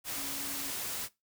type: tone in noise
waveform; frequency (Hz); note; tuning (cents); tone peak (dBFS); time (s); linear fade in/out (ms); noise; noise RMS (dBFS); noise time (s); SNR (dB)
sine; 277.8; C#4; +4; -46; 0.14-0.73; 50; white; -37; 0.04-1.09; -12
effects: noise-tail reverb RT60 0.2 s tail -19 dB re dry